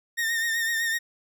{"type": "tone with vibrato", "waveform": "40% pulse", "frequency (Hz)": 1834, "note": "A#6", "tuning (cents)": -29, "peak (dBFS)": -23, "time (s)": [0.17, 0.99], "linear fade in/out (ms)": 20, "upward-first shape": "triangle", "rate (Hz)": 7.9, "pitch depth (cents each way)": 51, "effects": []}